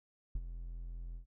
triangle tone with ADSR envelope, 42.51 Hz, F1, 46 cents flat, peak -29 dBFS, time 0.35-1.26 s, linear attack 5 ms, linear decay 43 ms, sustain -10 dB, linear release 110 ms, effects none

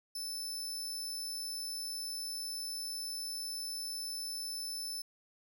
sawtooth tone, 5274 Hz, E8, in tune, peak -35 dBFS, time 0.15-5.02 s, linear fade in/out 5 ms, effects none

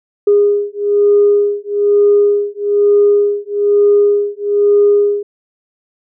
sine beating tone pair, 408.9 / 410 Hz, G#4 / G#4, -27 / -22 cents, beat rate 1.1 Hz, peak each -11 dBFS, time 0.27-5.23 s, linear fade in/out 5 ms, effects tanh soft clip ceiling -1 dBFS

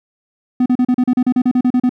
triangle tone bursts, 250.2 Hz, B3, 23 cents sharp, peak -8 dBFS, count 14, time 0.6-1.894 s, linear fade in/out 5 ms, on 59 ms, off 36 ms, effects none

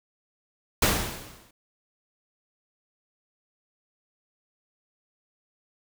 pink noise with exponential decay, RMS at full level -19 dBFS, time 0.82-1.51 s, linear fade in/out 5 ms, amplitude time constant 150 ms, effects none

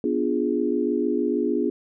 sine chord, B diminished seventh, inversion none, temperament equal, 246.9 / 293.7 / 349.2 / 415.3 Hz, B3 / D4 / F4 / Ab4, 0 / 0 / 0 / 0 cents, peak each -26 dBFS, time 0.04-1.7 s, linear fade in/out 2 ms, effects none

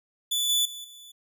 sawtooth tone with level steps, 3472 Hz, A7, 24 cents flat, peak -21 / -18 / -34 / -42 dBFS, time 0.31-1.12 s, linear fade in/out 10 ms, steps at 0.49 / 0.65 / 0.84 s, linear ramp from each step 5 ms, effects none

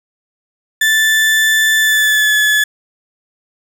35% pulse tone with pitch glide, 1759 to 1716.8 Hz, A6 to A6, -1 to -43 cents, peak -8 dBFS, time 0.81-2.64 s, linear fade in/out 5 ms, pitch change -42 cents, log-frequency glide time 1.79-2.35 s, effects none

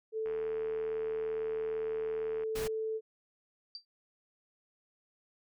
sine tone, 440 Hz, A4, in tune, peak -32 dBFS, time 0.12-3.01 s, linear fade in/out 50 ms
click train, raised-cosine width 0.5 ms, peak -34 dBFS, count 170, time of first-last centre 0.26-2.435 s, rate 77.7 Hz
pink noise, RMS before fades -40 dBFS, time 2.55-2.68 s, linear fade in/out 10 ms
sine tone with exponential decay, 4677 Hz, D8, 8 cents flat, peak -37 dBFS, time 3.75-3.85 s, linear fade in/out 1 ms, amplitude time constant 20 ms
effects none

